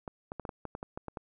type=clicks; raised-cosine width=1 ms; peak=-24 dBFS; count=11; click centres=0.078 / 0.319 / 0.397 / 0.452 / 0.492 / 0.653 / 0.751 / 0.829 / 0.975 / 1.083 / 1.172 s; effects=none